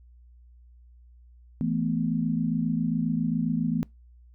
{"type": "chord", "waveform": "sine", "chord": "E suspended fourth", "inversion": "none", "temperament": "just", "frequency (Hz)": [164.81, 219.8, 247.2], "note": ["E3", "A3", "B3"], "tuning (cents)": [0, -2, 2], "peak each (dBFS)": -28, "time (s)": [1.61, 3.83], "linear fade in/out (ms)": 0, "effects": ["noise-tail reverb RT60 0.2 s tail -25 dB re dry", "added 60 Hz sine -50 dBFS peak until 4.34 s"]}